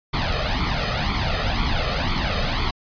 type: noise with flanger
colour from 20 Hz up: pink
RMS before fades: -22 dBFS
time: 0.13-2.71 s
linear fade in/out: 10 ms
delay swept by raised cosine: 0.89 to 1.64 ms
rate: 2 Hz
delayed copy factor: +0.75
effects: resampled to 11025 Hz